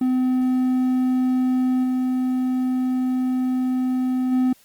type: tone with level steps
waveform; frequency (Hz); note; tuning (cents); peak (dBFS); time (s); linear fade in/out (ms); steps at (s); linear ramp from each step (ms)
triangle; 255.2; C4; -43; -15 / -17 / -14; 0.01-4.53; 5; 1.83 / 4.31; 20
effects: white hiss -55 dBFS RMS until 4.64 s + Opus 24 kbps